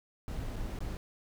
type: noise with dropouts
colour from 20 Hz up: brown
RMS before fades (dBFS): -37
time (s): 0.28-0.97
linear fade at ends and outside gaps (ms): 0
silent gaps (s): 0.558-0.563 / 0.788-0.805
effects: none